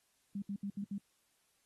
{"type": "tone bursts", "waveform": "sine", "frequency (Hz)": 200, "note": "G3", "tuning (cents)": 35, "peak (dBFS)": -36, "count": 5, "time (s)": [0.35, 0.982], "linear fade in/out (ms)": 5, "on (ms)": 72, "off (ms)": 68, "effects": ["white hiss -75 dBFS RMS until 1.65 s", "AAC 32 kbps"]}